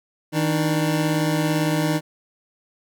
25% pulse tone pair together, 158.07 / 298.4 Hz, D#3 / D4, +28 / +28 cents, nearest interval major seventh, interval 1100 cents, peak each -17 / -20 dBFS, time 0.32-2.01 s, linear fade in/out 50 ms, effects none

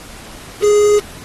triangle tone with quantisation, 415.3 Hz, G#4, in tune, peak -6 dBFS, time 0.62-1 s, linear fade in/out 20 ms, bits 4, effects pink hiss -36 dBFS RMS until 1.24 s + AAC 32 kbps

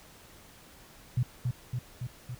sine tone with echo, 123.47 Hz, B2, in tune, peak -23 dBFS, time 1.17-1.23 s, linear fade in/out 5 ms, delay 280 ms, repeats 4, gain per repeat -3 dB, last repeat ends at 2.35 s, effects pink hiss -54 dBFS RMS until 2.39 s

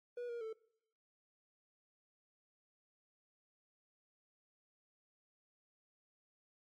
triangle tone with pitch steps, 485.3 / 472.2 / 442.5 Hz, B4 / A#4 / A4, -30 / +22 / +10 cents, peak -39 dBFS, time 0.17-0.53 s, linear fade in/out 5 ms, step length 120 ms, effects noise-tail reverb RT60 0.7 s tail -23 dB re dry + AAC 64 kbps

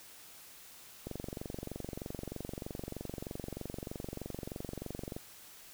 click train, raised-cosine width 2 ms, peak -26 dBFS, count 96, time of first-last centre 1.07-5.165 s, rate 23.2 Hz, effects white hiss -54 dBFS RMS until 5.73 s

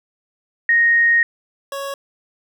sine / 25% pulse tone pair in turn, 1864.7 / 554.4 Hz, A#6 / C#5, 0 / 0 cents, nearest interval octave + major sixth, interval 2100 cents, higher first, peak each -11 / -21 dBFS, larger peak first, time 0.69-1.23 / 1.72-1.94 s, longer first, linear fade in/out 2 ms, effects none

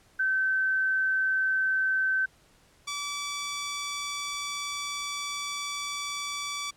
sine / 10% pulse tone pair in turn, 1539 / 1152.9 Hz, G6 / D6, -32 / -32 cents, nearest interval perfect fourth, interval 500 cents, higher first, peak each -23 dBFS, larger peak neither, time 0.19-2.26 / 2.87-6.71 s, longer second, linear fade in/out 10 ms, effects pink hiss -61 dBFS RMS until 6.76 s + low-pass 11000 Hz 12 dB/octave

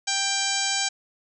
harmonic tone with a mistuned harmonic, 787 Hz, G5, 7 cents sharp, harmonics 1 / 2 / 3 / 4 / 5 / 6 / 7 / 8 / 9 / 10, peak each -32 / -32 / -32 / -32 / -32 / -32 / -32 / -32 / -32 / -32 dBFS, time 0.07-0.89 s, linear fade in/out 10 ms, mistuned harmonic 9, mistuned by -47 cents, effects none

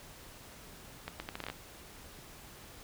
accelerating click train, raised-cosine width 0.3 ms, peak -22 dBFS, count 9, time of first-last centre 1.08-1.5 s, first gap 120 ms, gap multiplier 0.74, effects pink hiss -52 dBFS RMS until 2.83 s

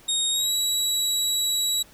25% pulse tone with pitch glide, 3729 to 3894 Hz, A#7 to B7, 0 to -25 cents, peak -17 dBFS, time 0.08-1.83 s, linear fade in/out 10 ms, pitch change +75 cents, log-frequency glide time 0.31-0.53 s, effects pink hiss -52 dBFS RMS until 1.93 s

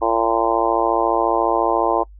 harmonic tone, 114.3 Hz, A#2, 34 cents flat, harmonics 3 / 4 / 5 / 6 / 7 / 8 / 9, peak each -23 / -23 / -23 / -23 / -23 / -23 / -23 dBFS, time 0.01-2.04 s, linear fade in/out 20 ms, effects noise-tail reverb RT60 0.1 s tail -24 dB re dry + added 50 Hz sine -39 dBFS peak until 2.19 s

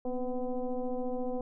sine tone with frequency modulation, 246.9 Hz, B3, in tune, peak -30 dBFS, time 0.05-1.41 s, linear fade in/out 2 ms, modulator 254 Hz, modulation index 1.6, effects none

